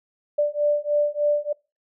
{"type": "beating tone pair", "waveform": "sine", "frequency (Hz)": [587.3, 590.6], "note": ["D5", "D5"], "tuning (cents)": [0, 10], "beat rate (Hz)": 3.3, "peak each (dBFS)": -22, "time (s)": [0.38, 1.53], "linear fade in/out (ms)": 10, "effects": ["noise-tail reverb RT60 0.3 s tail -25 dB re dry"]}